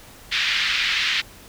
pink band-pass noise, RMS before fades -22 dBFS, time 0.31-1.22 s, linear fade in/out 20 ms, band 1800 to 4100 Hz, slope 24 dB/octave, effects pink hiss -45 dBFS RMS until 1.48 s

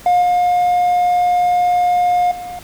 triangle tone with level steps, 713 Hz, F5, 36 cents sharp, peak -7 / -9 / -24 dBFS, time 0.06-2.59 s, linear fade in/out 2 ms, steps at 0.22 / 2.31 s, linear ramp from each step 5 ms, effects tanh soft clip ceiling -4 dBFS + pink hiss -39 dBFS RMS until 2.63 s

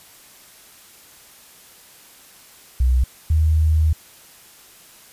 sine tone pair in turn, 63 / 78.55 Hz, B1 / D#2, +35 / +17 cents, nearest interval major third, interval 382 cents, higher second, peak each -13 dBFS, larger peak neither, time 2.8-3.04 / 3.3-3.93 s, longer second, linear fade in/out 5 ms, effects white hiss -47 dBFS RMS until 5.12 s + resampled to 32000 Hz

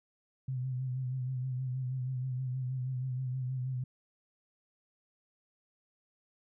sine tone with vibrato, 128.5 Hz, C3, 31 cents flat, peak -32 dBFS, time 0.48-3.84 s, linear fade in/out 5 ms, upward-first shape sine, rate 6.3 Hz, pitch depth 47 cents each way, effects none

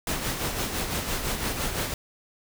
pink noise with tremolo, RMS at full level -27 dBFS, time 0.07-1.94 s, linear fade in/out 2 ms, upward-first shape sine, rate 5.9 Hz, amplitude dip 50%, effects none

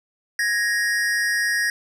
square tone pair together, 1666 / 1870 Hz, G#6 / A#6, +5 / +5 cents, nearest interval major second, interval 200 cents, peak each -24 / -22 dBFS, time 0.39-1.7 s, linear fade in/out 2 ms, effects low-pass 11000 Hz 12 dB/octave

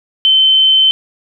sine tone, 3078 Hz, G7, 32 cents flat, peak -6 dBFS, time 0.25-0.91 s, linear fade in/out 0 ms, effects none

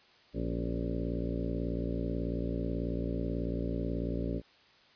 harmonic tone with a mistuned harmonic, 58.27 Hz, A#1, in tune, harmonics 1 / 2 / 3 / 4 / 5 / 6 / 7 / 8 / 9 / 10, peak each -36 / -40 / -38 / -42 / -38 / -43 / -42 / -46 / -46 / -45 dBFS, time 0.33-4.42 s, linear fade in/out 50 ms, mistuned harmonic 5, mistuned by -76 cents, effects white hiss -61 dBFS RMS until 4.95 s + resampled to 11025 Hz

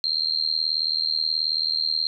sine tone with amplitude modulation, 4186 Hz, C8, in tune, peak -17 dBFS, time 0.04-2.07 s, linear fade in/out 0 ms, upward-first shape sine, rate 78.6 Hz, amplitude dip 100%, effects none

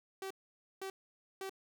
sawtooth tone bursts, 385 Hz, G4, 31 cents flat, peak -36 dBFS, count 3, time 0.22-1.495 s, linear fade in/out 2 ms, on 85 ms, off 510 ms, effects none

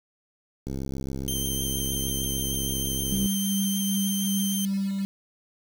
click train, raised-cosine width 3 ms, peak -20 dBFS, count 175, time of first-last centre 0.67-3.259 s, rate 67.2 Hz
10% pulse tone with vibrato, 3136 Hz, G7, in tune, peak -21 dBFS, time 1.28-4.65 s, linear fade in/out 0 ms, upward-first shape sine, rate 6.5 Hz, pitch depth 12 cents each way
sine tone with tremolo, 196 Hz, G3, in tune, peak -23 dBFS, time 3.12-5.05 s, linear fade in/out 0 ms, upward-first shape sine, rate 2.6 Hz, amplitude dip 25%
effects 7-bit

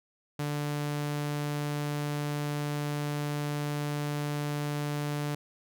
sawtooth tone, 146.83 Hz, D3, in tune, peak -26 dBFS, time 0.39-5.35 s, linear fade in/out 5 ms, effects none

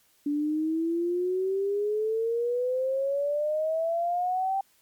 sine exponential sweep, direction up, 288 to 785 Hz, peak -24 dBFS, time 0.26-4.61 s, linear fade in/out 5 ms, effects white hiss -64 dBFS RMS until 4.81 s + MP3 96 kbps

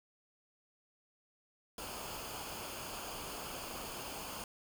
pink noise with comb filter, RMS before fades -44 dBFS, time 1.78-4.44 s, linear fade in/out 2 ms, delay 0.52 ms, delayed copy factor -0.6, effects none

